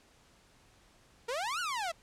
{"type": "exponential two-way sweep", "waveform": "sawtooth", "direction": "up then down", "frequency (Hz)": [449.2, 1496, 636], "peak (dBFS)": -29, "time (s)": [1.28, 1.92], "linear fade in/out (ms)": 10, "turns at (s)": 1.6, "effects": ["pink hiss -63 dBFS RMS until 2.02 s", "low-pass 9000 Hz 12 dB/octave"]}